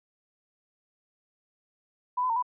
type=tone with pitch steps; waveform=sine; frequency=992 / 1012 / 914 / 992 Hz; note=B5 / B5 / A#5 / B5; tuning=+7 / +42 / -34 / +7 cents; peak=-24 dBFS; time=2.17-2.426 s; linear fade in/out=10 ms; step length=64 ms; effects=none